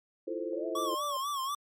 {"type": "chord", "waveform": "sine", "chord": "F major seventh", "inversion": "third", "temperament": "equal", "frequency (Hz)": [329.6, 349.2, 440, 523.3], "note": ["E4", "F4", "A4", "C5"], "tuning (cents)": [0, 0, 0, 0], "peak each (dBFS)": -38, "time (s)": [0.27, 0.95], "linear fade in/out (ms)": 10}
{"type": "exponential two-way sweep", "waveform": "sine", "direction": "up then down", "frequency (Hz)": [523.3, 655, 568], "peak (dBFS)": -38, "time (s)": [0.53, 1.17], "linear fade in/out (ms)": 2, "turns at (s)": 0.66}
{"type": "tone with vibrato", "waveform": "square", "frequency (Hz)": 1108.7, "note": "C#6", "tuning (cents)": 0, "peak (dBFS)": -32, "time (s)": [0.75, 1.55], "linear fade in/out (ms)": 5, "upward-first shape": "sine", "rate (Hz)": 4.1, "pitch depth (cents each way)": 100}
{"effects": ["MP3 64 kbps"]}